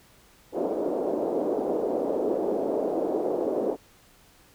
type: band-pass noise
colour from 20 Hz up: pink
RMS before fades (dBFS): -27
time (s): 0.52-3.77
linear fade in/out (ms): 50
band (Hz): 320 to 590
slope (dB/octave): 24
effects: pink hiss -57 dBFS RMS until 4.54 s